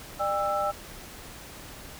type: tone cluster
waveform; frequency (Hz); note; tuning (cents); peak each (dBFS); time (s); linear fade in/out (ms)
sine; 599 / 801 / 1325; D5 / G5 / E6; +34 / +37 / +9; -29; 0.19-0.72; 20
effects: pink hiss -44 dBFS RMS until 1.99 s